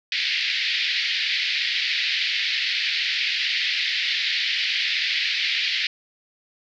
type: band-pass noise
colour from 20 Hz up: pink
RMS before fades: -24 dBFS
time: 0.12-5.87 s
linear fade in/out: 2 ms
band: 1900 to 4700 Hz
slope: 48 dB/octave
effects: none